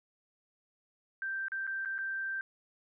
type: tone with dropouts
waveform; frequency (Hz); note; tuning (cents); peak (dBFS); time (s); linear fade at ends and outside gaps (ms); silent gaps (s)
sine; 1568; G6; 0; -33; 1.22-2.41; 1; 1.483-1.519 / 1.668-1.675 / 1.85-1.857 / 1.981-1.987
effects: none